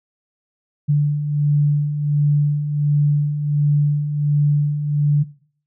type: beating tone pair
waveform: sine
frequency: 145.4 / 146.8 Hz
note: D3 / D3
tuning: -17 / 0 cents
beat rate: 1.4 Hz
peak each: -22 / -15 dBFS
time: 0.88-5.24 s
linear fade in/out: 20 ms
effects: noise-tail reverb RT60 0.5 s tail -19 dB re dry